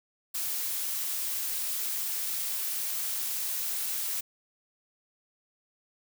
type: noise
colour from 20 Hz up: blue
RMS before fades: -32 dBFS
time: 0.34-4.21 s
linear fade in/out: 10 ms
effects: none